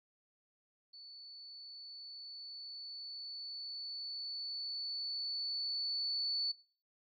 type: tone with level ramp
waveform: sine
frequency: 4466 Hz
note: C#8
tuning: 12 cents sharp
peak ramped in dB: -51 to -33 dBFS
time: 0.93-6.52 s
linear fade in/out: 10 ms
effects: noise-tail reverb RT60 0.4 s tail -19 dB re dry